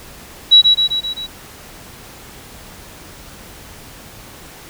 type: tone with echo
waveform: sine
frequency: 3900 Hz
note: B7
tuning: 23 cents flat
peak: -3 dBFS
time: 0.51-0.62 s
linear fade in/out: 20 ms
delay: 130 ms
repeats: 5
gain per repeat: -4 dB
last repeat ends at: 1.27 s
effects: pink hiss -38 dBFS RMS until 4.69 s